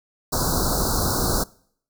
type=band-stop noise; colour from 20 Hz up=pink; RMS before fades=-22 dBFS; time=0.32-1.44 s; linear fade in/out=10 ms; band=1500 to 4000 Hz; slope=96 dB/octave; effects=noise-tail reverb RT60 0.6 s tail -23 dB re dry